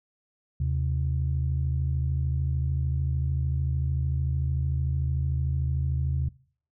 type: tone pair together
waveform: sine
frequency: 78.31 / 131.7 Hz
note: D#2 / C3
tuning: +12 / +12 cents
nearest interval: major sixth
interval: 900 cents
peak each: -25 / -26 dBFS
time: 0.6-6.29 s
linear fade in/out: 5 ms
effects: noise-tail reverb RT60 0.5 s tail -22 dB re dry + tanh soft clip ceiling -17 dBFS